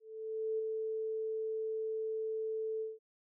sine tone with ADSR envelope, 440 Hz, A4, in tune, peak -31 dBFS, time 0-2.99 s, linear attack 590 ms, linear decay 10 ms, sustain -3 dB, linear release 180 ms, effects none

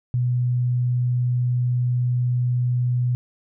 sine tone, 123.47 Hz, B2, in tune, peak -18 dBFS, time 0.14-3.15 s, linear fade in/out 0 ms, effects none

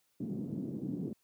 white band-pass noise, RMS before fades -38 dBFS, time 0.2-1.13 s, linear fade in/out 2 ms, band 140 to 280 Hz, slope 24 dB/octave, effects white hiss -75 dBFS RMS until 1.23 s + high-pass 80 Hz 12 dB/octave

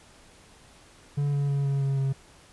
triangle tone with pitch steps, 143.6 / 141.95 / 140.32 / 138.71 / 137.12 / 135.54 Hz, D3 / C#3 / C#3 / C#3 / C#3 / C#3, -39 / +41 / +21 / +1 / -18 / -39 cents, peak -21 dBFS, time 1.17-2.13 s, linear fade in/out 10 ms, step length 160 ms, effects pink hiss -54 dBFS RMS until 2.52 s + resampled to 24000 Hz

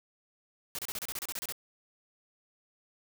white noise bursts, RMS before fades -37 dBFS, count 12, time 0.75-1.523 s, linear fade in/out 0 ms, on 36 ms, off 31 ms, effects none

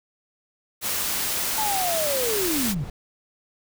white noise, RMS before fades -26 dBFS, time 0.81-2.75 s, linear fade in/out 50 ms
sine linear sweep, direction down, 884 to 127.1 Hz, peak -24 dBFS, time 1.58-2.84 s, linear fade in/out 0 ms
brown noise with exponential growth, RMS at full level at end -32 dBFS, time 1.7-2.9 s, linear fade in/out 2 ms, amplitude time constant 260 ms
effects none

